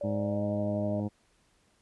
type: tone with pitch glide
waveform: sine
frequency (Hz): 578 to 612.4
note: D5 to D#5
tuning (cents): -28 to -28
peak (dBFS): -32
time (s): 0.01-1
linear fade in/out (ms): 2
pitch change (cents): +100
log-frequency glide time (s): 0.12-0.43
type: harmonic tone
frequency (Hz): 104.1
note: G#2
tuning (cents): +5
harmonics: 1 / 2 / 3 / 4 / 5 / 6 / 7 / 8 / 9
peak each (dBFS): -34 / -32 / -37 / -45 / -42 / -51 / -48 / -51 / -53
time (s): 0.03-1.09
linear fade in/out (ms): 20
effects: pink hiss -68 dBFS RMS until 1.81 s + resampled to 24000 Hz